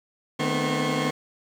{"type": "tone cluster", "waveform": "20% pulse", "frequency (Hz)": [152.5, 217.5, 249.2, 261, 1082], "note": ["D#3", "A3", "B3", "C4", "C#6"], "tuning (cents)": [-34, -20, 16, -4, -42], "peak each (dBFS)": [-23, -28, -23, -27, -25], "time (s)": [0.39, 1.11], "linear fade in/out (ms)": 10, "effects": ["low-pass 7000 Hz 12 dB/octave", "8-bit"]}